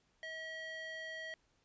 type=tone with band-pass filter; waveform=square; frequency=641 Hz; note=E5; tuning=49 cents flat; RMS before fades=-45 dBFS; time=0.23-1.34 s; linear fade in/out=0 ms; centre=2200 Hz; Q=2; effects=pink hiss -75 dBFS RMS until 1.64 s + resampled to 16000 Hz